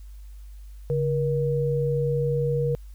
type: tone pair together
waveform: sine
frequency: 141.6 / 476.3 Hz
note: C#3 / A#4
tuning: +37 / +37 cents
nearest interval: octave + major sixth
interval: 2100 cents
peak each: -24 dBFS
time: 0.9-2.75 s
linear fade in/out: 0 ms
effects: added 50 Hz sine -39 dBFS peak until 2.94 s + white hiss -62 dBFS RMS until 2.94 s